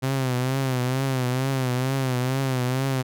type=tone with vibrato; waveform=sawtooth; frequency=130 Hz; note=C3; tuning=11 cents flat; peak=-18 dBFS; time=0.02-3.03 s; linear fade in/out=20 ms; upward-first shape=triangle; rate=2.2 Hz; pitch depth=89 cents each way; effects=none